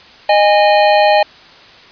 square tone pair together, 615.6 / 821 Hz, D#5 / G#5, -19 / -20 cents, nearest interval perfect fourth, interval 499 cents, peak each -11 dBFS, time 0.29-1.23 s, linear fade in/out 5 ms, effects white hiss -40 dBFS RMS until 1.91 s + resampled to 11025 Hz

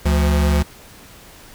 square tone pair together, 72.7 / 172.91 Hz, D2 / F3, -17 / -17 cents, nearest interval octave + minor third, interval 1500 cents, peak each -15 / -22 dBFS, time 0.05-0.63 s, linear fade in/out 10 ms, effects pink hiss -43 dBFS RMS until 1.54 s

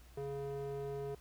square tone with band-pass filter, 139.5 Hz, C#3, 11 cents sharp, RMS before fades -41 dBFS, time 0.17-1.15 s, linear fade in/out 5 ms, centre 440 Hz, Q 2, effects added 60 Hz sine -56 dBFS peak until 1.2 s + pink hiss -64 dBFS RMS until 1.2 s

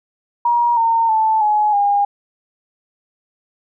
sine tone with pitch steps, 951 / 913.8 / 878.1 / 843.8 / 810.9 Hz, A#5 / A#5 / A5 / G#5 / G#5, +34 / -35 / -4 / +27 / -42 cents, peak -12 dBFS, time 0.45-2.05 s, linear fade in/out 5 ms, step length 320 ms, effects none

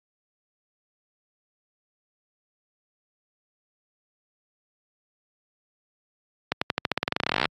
accelerating click train, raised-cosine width 0.3 ms, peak -6 dBFS, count 24, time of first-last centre 6.52-7.455 s, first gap 95 ms, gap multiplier 0.91, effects high-pass 100 Hz 12 dB/octave + AAC 32 kbps

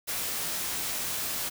white noise with comb filter, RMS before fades -32 dBFS, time 0.07-1.5 s, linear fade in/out 20 ms, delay 20 ms, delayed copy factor -0.55, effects none

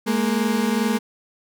35% pulse tone pair together, 210.7 / 233.1 Hz, G#3 / A#3, +25 / 0 cents, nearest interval major second, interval 175 cents, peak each -20 dBFS, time 0.06-0.99 s, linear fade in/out 20 ms, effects none

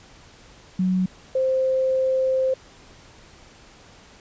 sine tone pair in turn, 185 / 523.3 Hz, F#3 / C5, 0 / 0 cents, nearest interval octave + tritone, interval 1800 cents, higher second, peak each -18 dBFS, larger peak neither, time 0.79-1.06 / 1.35-2.54 s, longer second, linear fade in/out 5 ms, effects pink hiss -49 dBFS RMS until 4.2 s + resampled to 16000 Hz

